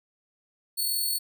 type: tone with amplitude modulation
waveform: 10% pulse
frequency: 4415 Hz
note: C#8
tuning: 8 cents flat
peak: -17 dBFS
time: 0.77-1.19 s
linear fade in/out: 20 ms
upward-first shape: sine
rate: 42.1 Hz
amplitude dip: 35%
effects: none